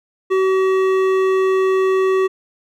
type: tone with hard clipping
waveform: sine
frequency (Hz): 379.4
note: F#4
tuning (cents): +43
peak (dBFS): -15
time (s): 0.3-2.28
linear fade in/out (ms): 20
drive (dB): 12
effects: none